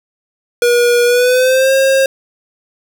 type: tone with pitch glide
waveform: square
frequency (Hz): 480.7 to 536.5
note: B4 to C5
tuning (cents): -47 to +43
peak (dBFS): -9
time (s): 0.62-2.06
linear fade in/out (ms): 2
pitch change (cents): +190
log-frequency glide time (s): 1.05-1.73
effects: none